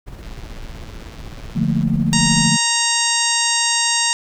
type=noise with tremolo; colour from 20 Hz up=brown; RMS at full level=-31 dBFS; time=0.06-2.49 s; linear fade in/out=20 ms; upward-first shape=square; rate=16 Hz; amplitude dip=35%
type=click train; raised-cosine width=0.2 ms; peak=-25 dBFS; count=180; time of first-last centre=0.23-1.828 s; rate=112 Hz
type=chord; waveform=sine; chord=Bb major seventh; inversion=first; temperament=equal; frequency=146.83 / 174.61 / 220 / 233.1 Hz; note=D3 / F3 / A3 / Bb3; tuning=0 / 0 / 0 / 0 cents; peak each=-20 / -20 / -20 / -23 dBFS; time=1.55-2.57 s; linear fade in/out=20 ms
type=harmonic tone; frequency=932.3 Hz; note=A#5; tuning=in tune; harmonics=1 / 2 / 3 / 4 / 5 / 6 / 7 / 8 / 9; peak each=-24 / -24 / -24 / -24 / -24 / -24 / -24 / -24 / -24 dBFS; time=2.13-4.13 s; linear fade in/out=0 ms
effects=none